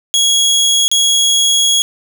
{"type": "tone with dropouts", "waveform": "25% pulse", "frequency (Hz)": 3322, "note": "G#7", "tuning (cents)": 0, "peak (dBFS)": -6, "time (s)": [0.14, 1.82], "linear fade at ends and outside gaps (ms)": 0, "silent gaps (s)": [0.88, 0.915], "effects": []}